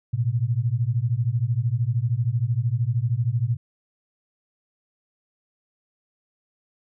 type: beating tone pair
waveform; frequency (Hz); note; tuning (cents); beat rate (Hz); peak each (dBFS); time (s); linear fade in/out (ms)
sine; 112.1 / 125.1; A2 / B2; +33 / +23; 13; -23; 0.13-3.57; 10
effects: none